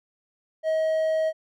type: tone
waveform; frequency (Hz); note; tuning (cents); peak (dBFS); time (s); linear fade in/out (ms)
triangle; 635; D#5; +35; -19; 0.63-1.33; 50
effects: none